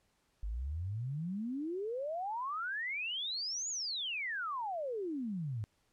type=exponential two-way sweep; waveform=sine; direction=up then down; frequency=48.62 to 7010 to 100.8 Hz; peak=-35 dBFS; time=0.43-5.64 s; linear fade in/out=0 ms; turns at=3.69 s; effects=pink hiss -75 dBFS RMS until 5.92 s + low-pass 11000 Hz 12 dB/octave